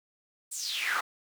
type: noise with high-pass filter sweep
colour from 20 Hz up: brown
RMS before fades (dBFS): -32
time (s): 0.51-1.01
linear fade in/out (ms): 10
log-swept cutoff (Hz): 8800 to 1100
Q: 5.2
effects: none